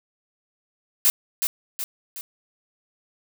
blue noise with echo, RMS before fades -17 dBFS, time 1.05-1.1 s, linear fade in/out 0 ms, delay 370 ms, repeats 3, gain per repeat -6 dB, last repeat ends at 2.21 s, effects none

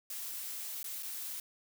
blue noise with dropouts, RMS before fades -41 dBFS, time 0.1-1.4 s, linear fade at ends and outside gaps 2 ms, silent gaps 0.83-0.842 / 1.026-1.03 s, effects none

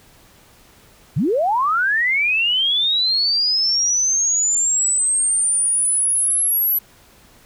sine linear sweep, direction up, 108.2 to 11840 Hz, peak -15 dBFS, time 1.16-6.79 s, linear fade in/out 10 ms, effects pink hiss -50 dBFS RMS until 7.45 s

